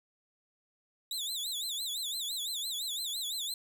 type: tone with vibrato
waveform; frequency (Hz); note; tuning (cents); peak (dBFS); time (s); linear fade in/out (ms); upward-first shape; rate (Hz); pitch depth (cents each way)
sawtooth; 3726; A#7; -2; -31; 1.11-3.54; 2; sine; 5.9; 180
effects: none